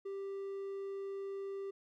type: tone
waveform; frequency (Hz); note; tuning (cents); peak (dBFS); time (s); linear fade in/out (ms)
triangle; 393; G4; +4; -37; 0.05-1.71; 10
effects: none